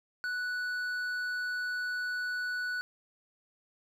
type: tone with hard clipping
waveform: sine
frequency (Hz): 1480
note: F#6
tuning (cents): 0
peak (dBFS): -33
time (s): 0.24-2.81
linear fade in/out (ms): 0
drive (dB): 6
effects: none